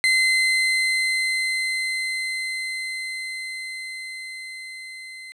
35% pulse tone with level ramp, 2060 Hz, C7, 28 cents flat, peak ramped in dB -14 to -35 dBFS, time 0.04-5.32 s, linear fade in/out 0 ms, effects low-pass 10000 Hz 12 dB/octave

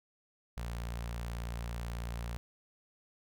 sawtooth tone with notch filter, 58.27 Hz, A#1, in tune, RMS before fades -39 dBFS, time 0.57-2.37 s, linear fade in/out 0 ms, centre 320 Hz, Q 0.97, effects none

